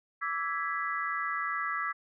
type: chord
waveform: sine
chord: E dominant seventh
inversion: third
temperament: equal with one note detuned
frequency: 1155.8 / 1318.5 / 1661.2 / 1975.5 Hz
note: D6 / E6 / G#6 / B6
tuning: -28 / 0 / 0 / 0 cents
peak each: -35 / -35 / -36 / -36 dBFS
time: 0.21-1.93 s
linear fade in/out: 20 ms
effects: none